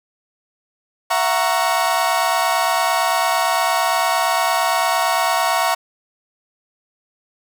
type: chord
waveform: 35% pulse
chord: F# dominant seventh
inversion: third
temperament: equal with one note detuned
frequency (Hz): 671.2 / 740 / 932.3 / 1108.7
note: E5 / F#5 / A#5 / C#6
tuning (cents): +31 / 0 / 0 / 0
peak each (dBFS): -20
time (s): 1.1-5.75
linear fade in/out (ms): 10
effects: none